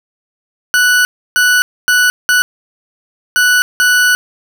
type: tone bursts at uneven times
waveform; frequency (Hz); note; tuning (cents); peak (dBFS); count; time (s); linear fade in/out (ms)
40% pulse; 1480; F#6; 0; -7; 6; 0.74-1.05 / 1.36-1.62 / 1.88-2.1 / 2.29-2.42 / 3.36-3.62 / 3.8-4.15; 0
effects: none